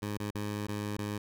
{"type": "tone with dropouts", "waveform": "15% pulse", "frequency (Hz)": 103.83, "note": "G#2", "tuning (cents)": 0, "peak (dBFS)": -27, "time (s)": [0.02, 1.18], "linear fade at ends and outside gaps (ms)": 5, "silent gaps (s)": [[0.174, 0.2], [0.307, 0.349], [0.669, 0.684], [0.969, 0.985]], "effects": []}